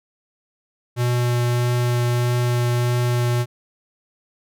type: tone with vibrato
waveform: square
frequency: 121.6 Hz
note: B2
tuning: 26 cents flat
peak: -18 dBFS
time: 0.96-3.46 s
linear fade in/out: 50 ms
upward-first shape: triangle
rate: 1.6 Hz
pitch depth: 10 cents each way
effects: none